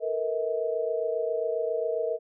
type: tone cluster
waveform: sine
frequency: 451.6 / 479 / 640 Hz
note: A4 / A#4 / D#5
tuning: +45 / +47 / +49 cents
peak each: -30 dBFS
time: 0-2.19 s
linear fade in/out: 50 ms
effects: none